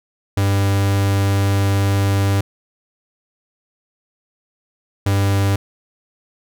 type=tone pair in turn; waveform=45% pulse; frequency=99 / 99 Hz; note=G2 / G2; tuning=+18 / +18 cents; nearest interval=unison; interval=0 cents; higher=neither; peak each=-14 dBFS; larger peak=neither; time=0.37-2.41 / 5.06-5.56 s; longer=first; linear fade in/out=5 ms; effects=none